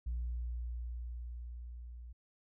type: tone with level ramp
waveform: sine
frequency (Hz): 59.7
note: A#1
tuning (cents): +42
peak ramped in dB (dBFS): -32 to -46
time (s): 0.06-2.13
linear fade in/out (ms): 10
effects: tanh soft clip ceiling -32 dBFS